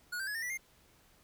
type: tone with pitch steps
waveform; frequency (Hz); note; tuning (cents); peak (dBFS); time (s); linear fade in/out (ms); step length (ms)
square; 1452 / 1565.2 / 1687.3 / 1818.9 / 1960.7 / 2114; F#6 / G6 / G#6 / A#6 / B6 / C7; -33 / -3 / +27 / -43 / -13 / +17; -36; 0.12-0.576; 10; 76
effects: pink hiss -65 dBFS RMS until 1.23 s